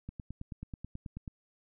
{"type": "click train", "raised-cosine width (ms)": 5, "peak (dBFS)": -28, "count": 12, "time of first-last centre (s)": [0.09, 1.278], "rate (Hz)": 9.26, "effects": []}